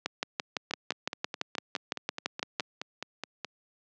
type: two click trains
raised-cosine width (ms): 0.2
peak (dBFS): -17 / -11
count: 14 / 16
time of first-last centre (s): 0.71-3.447 / 0.06-2.598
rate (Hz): 4.75 / 5.91
effects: high-pass 200 Hz 12 dB/octave + low-pass 6000 Hz 12 dB/octave